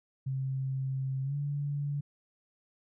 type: tone with pitch glide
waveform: sine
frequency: 133.3 to 143.7 Hz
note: C3 to D3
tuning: +33 to -37 cents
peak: -30 dBFS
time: 0.26-2.01 s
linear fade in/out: 10 ms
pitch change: +130 cents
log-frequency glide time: 1.23-1.35 s
effects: none